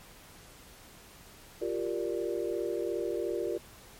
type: chord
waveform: sine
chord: G minor seventh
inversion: third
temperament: equal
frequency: 349.2 / 392 / 466.2 / 587.3 Hz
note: F4 / G4 / Bb4 / D5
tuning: 0 / 0 / 0 / 0 cents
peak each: -34 / -35 / -35 / -38 dBFS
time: 1.61-3.58 s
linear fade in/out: 10 ms
effects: pink hiss -53 dBFS RMS until 3.99 s + MP3 64 kbps